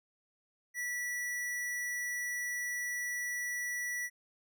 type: tone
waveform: square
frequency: 1950 Hz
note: B6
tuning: 23 cents flat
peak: -35 dBFS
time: 0.74-4.1 s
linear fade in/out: 50 ms
effects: none